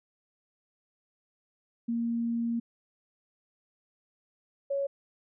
sine tone pair in turn, 233.1 / 556.2 Hz, A#3 / C#5, 0 / +6 cents, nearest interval octave + minor third, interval 1506 cents, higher second, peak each -27 dBFS, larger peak neither, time 1.88-2.6 / 4.7-4.87 s, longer first, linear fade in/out 10 ms, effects none

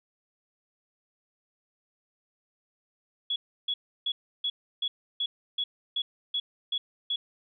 sine tone bursts, 3369 Hz, G#7, 24 cents sharp, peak -26 dBFS, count 11, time 3.3-7.16 s, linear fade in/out 5 ms, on 60 ms, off 320 ms, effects none

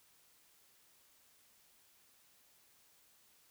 silence, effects white hiss -68 dBFS RMS until 3.5 s

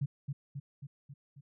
sine tone with echo, 140 Hz, C#3, 18 cents sharp, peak -29 dBFS, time 0.01-0.06 s, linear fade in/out 10 ms, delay 270 ms, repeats 5, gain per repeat -4 dB, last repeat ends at 1.41 s, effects none

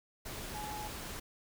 sine tone in noise, 843 Hz, G#5, 26 cents sharp, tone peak -41 dBFS, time 0.54-0.88 s, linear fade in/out 10 ms, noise pink, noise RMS -43 dBFS, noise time 0.25-1.2 s, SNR -1 dB, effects none

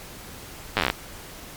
slowing click train, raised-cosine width 0.3 ms, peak -4 dBFS, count 11, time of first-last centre 0.77-0.9 s, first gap 9 ms, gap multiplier 1.08, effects pink hiss -41 dBFS RMS until 1.56 s + MP3 96 kbps

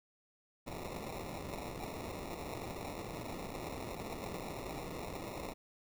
blue noise with sample-and-hold, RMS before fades -43 dBFS, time 0.66-5.54 s, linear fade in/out 20 ms, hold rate 1575 Hz, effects none

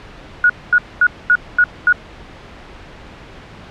sine tone bursts, 1454 Hz, F#6, 31 cents flat, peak -7 dBFS, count 6, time 0.44-1.926 s, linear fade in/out 2 ms, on 56 ms, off 230 ms, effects pink hiss -37 dBFS RMS until 3.7 s + low-pass 3000 Hz 12 dB/octave

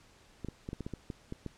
clicks, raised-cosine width 3 ms, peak -25 dBFS, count 10, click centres 0.447 / 0.486 / 0.689 / 0.731 / 0.807 / 0.865 / 0.937 / 1.102 / 1.324 / 1.463 s, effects pink hiss -61 dBFS RMS until 1.57 s + low-pass 8000 Hz 12 dB/octave

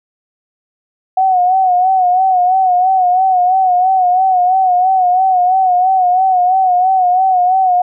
sine tone with vibrato, 740 Hz, F#5, in tune, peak -8 dBFS, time 1.17-7.82 s, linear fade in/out 5 ms, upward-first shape sine, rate 3 Hz, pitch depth 61 cents each way, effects none

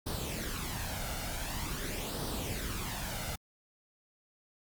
pink noise with flanger, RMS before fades -37 dBFS, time 0.06-3.36 s, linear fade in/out 10 ms, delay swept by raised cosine 0.21 to 1.41 ms, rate 0.46 Hz, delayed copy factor +0.55, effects Opus 48 kbps

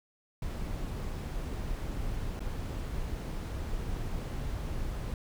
brown noise with dropouts, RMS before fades -35 dBFS, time 0.42-5.14 s, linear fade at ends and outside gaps 2 ms, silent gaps 2.394-2.404 s, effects none

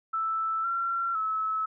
sine tone with pitch steps, 1320 / 1364 / 1298 Hz, E6 / F6 / E6, +2 / -41 / -27 cents, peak -26 dBFS, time 0.13-1.66 s, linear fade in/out 10 ms, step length 510 ms, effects none

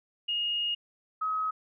sine tone pair in turn, 2858 / 1273.1 Hz, F7 / D#6, +39 / +39 cents, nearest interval octave + major second, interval 1400 cents, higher first, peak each -27 dBFS, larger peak neither, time 0.28-0.75 / 1.21-1.51 s, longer first, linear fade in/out 10 ms, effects none

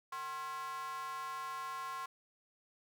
square tone with high-pass filter, 152.4 Hz, D#3, 36 cents flat, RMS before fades -42 dBFS, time 0.12-2.06 s, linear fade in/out 5 ms, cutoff 1100 Hz, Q 5.8, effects none

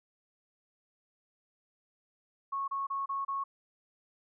sine tone bursts, 1100 Hz, C#6, 14 cents flat, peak -31 dBFS, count 5, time 2.52-3.44 s, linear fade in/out 10 ms, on 160 ms, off 30 ms, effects none

